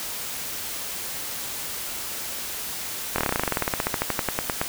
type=slowing click train; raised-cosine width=0.5 ms; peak=-7 dBFS; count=26; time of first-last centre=3.16-4.615 s; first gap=23 ms; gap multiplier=1.07; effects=white hiss -32 dBFS RMS until 4.68 s